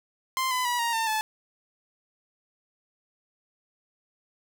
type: tone with pitch steps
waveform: sawtooth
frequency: 1045 / 1007.1 / 970.5 / 935.3 / 901.4 / 868.6 Hz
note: C6 / B5 / B5 / A#5 / A5 / A5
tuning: -2 / +34 / -31 / +6 / +42 / -23 cents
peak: -21 dBFS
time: 0.37-1.21 s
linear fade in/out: 0 ms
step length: 140 ms
effects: none